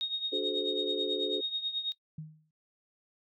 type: tone with tremolo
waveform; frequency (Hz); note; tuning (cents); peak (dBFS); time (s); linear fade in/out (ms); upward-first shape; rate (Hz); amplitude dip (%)
sine; 3729; A#7; 0; -27; 0.01-1.92; 0; triangle; 9.2; 80
type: chord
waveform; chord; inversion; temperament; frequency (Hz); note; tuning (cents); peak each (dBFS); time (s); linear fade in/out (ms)
sine; D dominant seventh; none; equal with one note detuned; 293.7 / 370 / 429.2 / 523.3; D4 / F#4 / A4 / C5; 0 / 0 / -43 / 0; -38 / -35 / -34 / -39; 0.32-1.41; 10
type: tone with exponential decay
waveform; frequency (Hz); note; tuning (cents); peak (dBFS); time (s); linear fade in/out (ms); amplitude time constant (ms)
sine; 155.56; D#3; 0; -35; 2.18-2.51; 5; 70
effects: noise-tail reverb RT60 0.1 s tail -20 dB re dry + tanh soft clip ceiling -17 dBFS